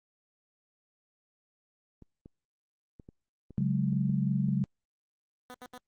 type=clicks; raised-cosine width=3 ms; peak=-35 dBFS; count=9; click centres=2.023 / 2.259 / 2.998 / 3.089 / 3.507 / 3.606 / 3.931 / 4.096 / 4.486 s
type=chord; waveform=sine; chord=C# suspended fourth; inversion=none; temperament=just; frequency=138.59 / 184.79 / 207.9 Hz; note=C#3 / F#3 / G#3; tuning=0 / -2 / +2 cents; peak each=-29 / -30 / -31 dBFS; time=3.58-4.64 s; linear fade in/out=0 ms
type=tone bursts; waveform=10% pulse; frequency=249.4 Hz; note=B3; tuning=17 cents sharp; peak=-35 dBFS; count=3; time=5.5-5.777 s; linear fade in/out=0 ms; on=41 ms; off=77 ms
effects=Opus 24 kbps